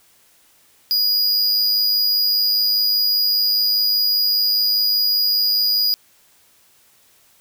square tone with amplitude modulation, 4897 Hz, D#8, 28 cents flat, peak -14 dBFS, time 0.91-5.94 s, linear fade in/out 0 ms, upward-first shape sine, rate 105 Hz, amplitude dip 35%, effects white hiss -55 dBFS RMS until 7.4 s

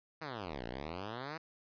5% pulse exponential two-way sweep, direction down then up, 166.6 to 56.1 to 166.6 Hz, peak -29 dBFS, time 0.21-1.38 s, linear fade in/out 10 ms, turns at 0.65 s, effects resampled to 11025 Hz

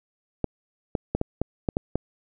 clicks, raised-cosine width 2 ms, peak -10 dBFS, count 8, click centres 0.443 / 0.952 / 1.15 / 1.214 / 1.416 / 1.688 / 1.769 / 1.956 s, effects none

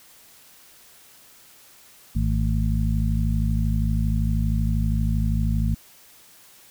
harmonic tone with a mistuned harmonic, 52.7 Hz, G#1, 26 cents sharp, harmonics 1 / 2 / 3 / 4, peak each -22 / -25 / -27 / -28 dBFS, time 2.15-5.75 s, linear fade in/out 10 ms, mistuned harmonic 4, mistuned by +95 cents, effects white hiss -51 dBFS RMS until 6.7 s

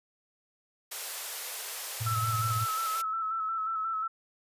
white high-pass noise, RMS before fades -37 dBFS, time 0.91-3.02 s, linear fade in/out 10 ms, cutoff 420 Hz, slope 48 dB/octave
sine tone with tremolo, 111.9 Hz, A2, 30 cents sharp, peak -27 dBFS, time 2-2.66 s, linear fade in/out 20 ms, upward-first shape sine, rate 18 Hz, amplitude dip 60%
sine tone with vibrato, 1312 Hz, E6, 9 cents flat, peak -29 dBFS, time 2.06-4.08 s, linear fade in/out 10 ms, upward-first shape square, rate 5.6 Hz, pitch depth 29 cents each way
effects resampled to 32000 Hz

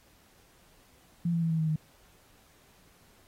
sine tone with pitch steps, 170.9 / 167.67 / 164.51 / 161.4 / 158.35 / 155.36 Hz, F3 / E3 / E3 / E3 / D#3 / D#3, -37 / +30 / -3 / -36 / +31 / -2 cents, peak -25 dBFS, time 1.25-1.76 s, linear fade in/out 5 ms, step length 85 ms, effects pink hiss -62 dBFS RMS until 3.27 s + AAC 48 kbps

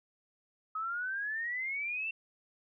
sine exponential sweep, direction up, 1266 to 2711 Hz, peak -33 dBFS, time 0.75-2.11 s, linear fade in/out 5 ms, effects none

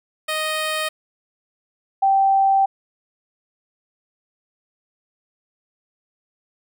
10% pulse / sine tone pair in turn, 622.3 / 779.8 Hz, D#5 / G5, 0 / -9 cents, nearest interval major third, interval 391 cents, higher second, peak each -13 dBFS, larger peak neither, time 0.28-0.89 / 2.02-2.66 s, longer second, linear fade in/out 10 ms, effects none

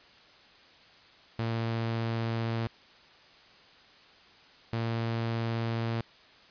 sawtooth tone pair in turn, 114.4 / 114.83 Hz, A#2 / A#2, -32 / -26 cents, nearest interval unison, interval 6 cents, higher second, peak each -25 dBFS, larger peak neither, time 1.39-2.67 / 4.73-6.01 s, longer neither, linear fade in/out 0 ms, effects white hiss -56 dBFS RMS until 6.5 s + resampled to 11025 Hz

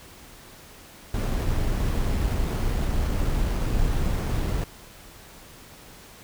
brown noise with sample-and-hold, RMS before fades -24 dBFS, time 1.14-4.64 s, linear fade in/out 2 ms, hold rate 7350 Hz, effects pink hiss -47 dBFS RMS until 6.23 s

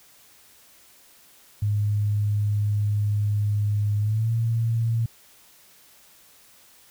sine tone with pitch glide, 103.83 to 114.54 Hz, G#2 to A#2, 0 to -30 cents, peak -20 dBFS, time 1.62-5.06 s, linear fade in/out 5 ms, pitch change +170 cents, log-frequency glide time 4-4.31 s, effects white hiss -54 dBFS RMS until 6.9 s

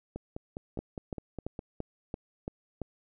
two click trains, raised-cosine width 2 ms, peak -24 / -21 dBFS, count 8 / 7, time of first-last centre 0.16-1.591 / 0.79-2.817 s, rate 4.89 / 2.96 Hz, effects none

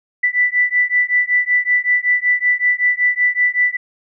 sine beating tone pair, 1975.5 / 1980.8 Hz, B6 / B6, 0 / +5 cents, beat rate 5.3 Hz, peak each -16 dBFS, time 0.23-3.77 s, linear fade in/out 10 ms, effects none

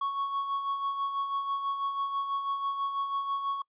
triangle tone with tremolo, 1108.7 Hz, C#6, in tune, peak -25 dBFS, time 0.01-3.62 s, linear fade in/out 5 ms, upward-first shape sine, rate 6.1 Hz, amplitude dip 50%, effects noise-tail reverb RT60 0.1 s tail -26 dB re dry + resampled to 8000 Hz

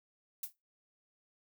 violet noise with exponential decay, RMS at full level -33 dBFS, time 0.43-0.53 s, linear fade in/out 5 ms, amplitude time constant 20 ms, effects noise-tail reverb RT60 0.2 s tail -18 dB re dry

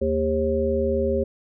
harmonic tone with a mistuned harmonic, 77 Hz, D#2, 17 cents flat, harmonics 1 / 3 / 5 / 7, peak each -27 / -27 / -24 / -24 dBFS, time 0.01-1.24 s, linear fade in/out 10 ms, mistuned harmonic 5, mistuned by +61 cents, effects none

